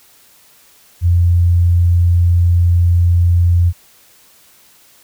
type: tone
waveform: sine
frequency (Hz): 86.9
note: F2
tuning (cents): -8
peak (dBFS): -8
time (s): 1.01-3.73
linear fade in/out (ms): 50
effects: white hiss -48 dBFS RMS until 5.03 s